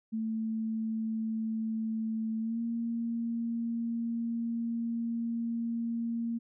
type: tone with pitch glide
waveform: sine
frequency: 221.8 to 231.9 Hz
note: A3 to A#3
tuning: +14 to -9 cents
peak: -30 dBFS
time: 0.12-6.39 s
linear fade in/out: 20 ms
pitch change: +77 cents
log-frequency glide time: 2.4-2.6 s
effects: none